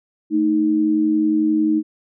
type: tone pair together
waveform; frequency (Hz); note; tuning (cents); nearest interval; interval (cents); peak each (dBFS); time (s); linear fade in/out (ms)
sine; 220.7 / 311.9; A3 / D#4; +5 / +4; tritone; 599; -22 / -15; 0.3-1.83; 50
effects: none